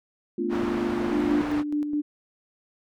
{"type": "chord", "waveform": "sine", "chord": "B half-diminished seventh", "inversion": "third", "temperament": "equal", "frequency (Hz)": [220, 246.9, 293.7, 349.2], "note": ["A3", "B3", "D4", "F4"], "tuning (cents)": [0, 0, 0, 0], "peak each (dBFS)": [-31, -31, -32, -27], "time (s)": [0.38, 1.42], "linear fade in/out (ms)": 5}
{"type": "low-pass noise", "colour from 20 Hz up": "white", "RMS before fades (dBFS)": -34, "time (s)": [0.49, 1.64], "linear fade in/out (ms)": 50, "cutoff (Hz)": 1200, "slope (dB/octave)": 12}
{"type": "tone with tremolo", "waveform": "sine", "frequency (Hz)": 295.8, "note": "D4", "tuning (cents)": 13, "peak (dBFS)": -22, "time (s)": [1.1, 2.02], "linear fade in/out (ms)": 20, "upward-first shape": "square", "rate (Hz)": 4.8, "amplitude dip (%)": 45}
{"effects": []}